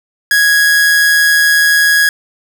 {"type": "tone with amplitude modulation", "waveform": "45% pulse", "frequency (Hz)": 1661.2, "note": "G#6", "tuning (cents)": 0, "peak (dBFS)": -6, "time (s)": [0.31, 2.09], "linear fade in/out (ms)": 2, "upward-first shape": "sine", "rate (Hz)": 161, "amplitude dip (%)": 30, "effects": []}